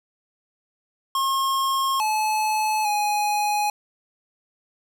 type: tone with pitch steps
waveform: square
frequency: 1077 / 861 / 833 Hz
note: C6 / A5 / G#5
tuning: +50 / -38 / +5 cents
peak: -21 dBFS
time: 1.15-3.7 s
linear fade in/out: 2 ms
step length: 850 ms
effects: none